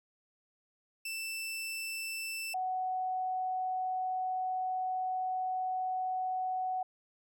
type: tone pair in turn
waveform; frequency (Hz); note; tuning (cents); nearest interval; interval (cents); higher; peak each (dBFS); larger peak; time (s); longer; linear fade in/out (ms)
sawtooth / sine; 2661 / 744.1; E7 / F#5; +16 / +10; octave + minor seventh; 2206; first; -33 / -31; second; 1.05-2.54 / 2.54-6.83; second; 5
effects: none